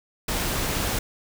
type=noise; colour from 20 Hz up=pink; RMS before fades=-26 dBFS; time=0.28-0.99 s; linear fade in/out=5 ms; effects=none